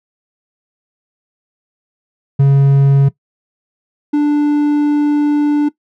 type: tone pair in turn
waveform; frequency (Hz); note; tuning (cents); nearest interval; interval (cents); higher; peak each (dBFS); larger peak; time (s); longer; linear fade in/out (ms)
triangle; 138.59 / 294.2; C#3 / D4; 0 / +3; octave + minor second; 1303; second; -4 / -7; first; 2.39-3.09 / 4.13-5.69; second; 10
effects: noise-tail reverb RT60 0.1 s tail -18 dB re dry